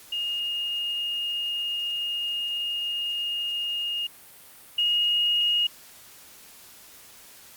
sine tone pair in turn, 2844 / 2867 Hz, F7 / F7, +31 / +45 cents, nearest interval unison, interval 14 cents, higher second, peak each -26 / -20 dBFS, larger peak second, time 0.12-4.07 / 4.78-5.67 s, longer first, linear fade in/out 5 ms, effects white hiss -49 dBFS RMS until 7.56 s + Opus 48 kbps

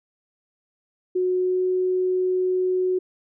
sine tone with pitch glide, 366.2 to 368.5 Hz, F#4 to F#4, -18 to -7 cents, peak -19 dBFS, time 1.15-2.99 s, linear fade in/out 10 ms, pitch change +11 cents, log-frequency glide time 1.38-1.63 s, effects none

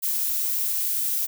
violet noise, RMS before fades -25 dBFS, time 0.02-1.27 s, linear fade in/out 20 ms, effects none

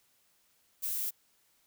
violet noise, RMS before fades -34 dBFS, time 0.82-1.11 s, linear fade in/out 20 ms, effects white hiss -70 dBFS RMS until 1.66 s

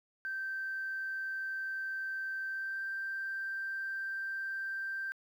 sine tone with pitch glide, 1557 to 1569.6 Hz, G6 to G6, -12 to +2 cents, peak -34 dBFS, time 0.25-5.12 s, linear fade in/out 0 ms, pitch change +14 cents, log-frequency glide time 2.47-2.83 s, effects tanh soft clip ceiling -30 dBFS + 11-bit

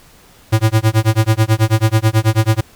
square tone with tremolo, 110.2 Hz, A2, 3 cents sharp, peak -8 dBFS, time 0.52-2.61 s, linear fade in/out 10 ms, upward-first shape sine, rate 9.2 Hz, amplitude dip 100%, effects pink hiss -46 dBFS RMS until 2.75 s

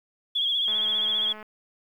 sine tone with vibrato, 3332 Hz, G#7, 5 cents sharp, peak -22 dBFS, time 0.35-1.33 s, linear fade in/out 10 ms, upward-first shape sine, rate 15 Hz, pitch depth 60 cents each way
click train, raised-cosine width 0.5 ms, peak -28 dBFS, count 161, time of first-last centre 0.68-1.428 s, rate 214 Hz
effects 9-bit

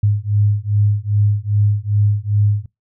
sine beating tone pair, 102.3 / 104.8 Hz, G#2 / G#2, -26 / +16 cents, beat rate 2.5 Hz, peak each -16 dBFS, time 0.03-2.66 s, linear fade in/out 5 ms, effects noise-tail reverb RT60 0.2 s tail -25 dB re dry

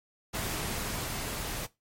pink noise with level ramp, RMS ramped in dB -33 to -36 dBFS, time 0.33-1.67 s, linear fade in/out 20 ms, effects noise-tail reverb RT60 0.2 s tail -18 dB re dry + MP3 64 kbps

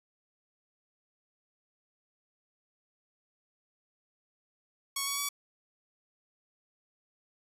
5% pulse tone with pitch steps, 1108.7 / 1123.5 / 1138.6 Hz, C#6 / C#6 / C#6, 0 / +23 / +46 cents, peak -19 dBFS, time 4.96-5.29 s, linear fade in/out 5 ms, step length 110 ms, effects resampled to 32000 Hz

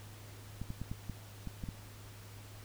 clicks, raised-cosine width 5 ms, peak -27 dBFS, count 8, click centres 0.616 / 0.704 / 0.816 / 0.915 / 1.097 / 1.473 / 1.638 / 1.688 s, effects added 103 Hz sine -50 dBFS peak until 2.64 s + pink hiss -55 dBFS RMS until 2.64 s

